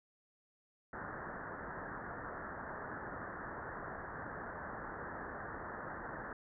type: low-pass noise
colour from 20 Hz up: white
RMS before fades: -45 dBFS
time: 0.93-6.33 s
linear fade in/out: 2 ms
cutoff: 1800 Hz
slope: 96 dB/octave
effects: none